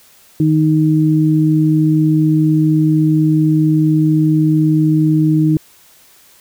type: tone pair together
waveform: sine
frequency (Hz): 155.56 / 311.3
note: D#3 / D#4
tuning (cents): 0 / +1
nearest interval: octave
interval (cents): 1201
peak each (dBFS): -12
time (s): 0.4-5.57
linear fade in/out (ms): 2
effects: white hiss -47 dBFS RMS until 6.4 s